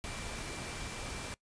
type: tone in noise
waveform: sine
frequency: 2349 Hz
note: D7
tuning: in tune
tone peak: -51 dBFS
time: 0.04-1.34 s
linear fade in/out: 0 ms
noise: pink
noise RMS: -41 dBFS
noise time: 0.04-1.34 s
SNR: -13 dB
effects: noise-tail reverb RT60 0.1 s tail -22 dB re dry + resampled to 22050 Hz